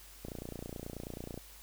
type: click train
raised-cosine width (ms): 2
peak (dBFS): -28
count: 34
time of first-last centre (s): 0.25-1.376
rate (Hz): 29.3
effects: added 50 Hz sine -56 dBFS peak until 1.62 s + white hiss -55 dBFS RMS until 1.62 s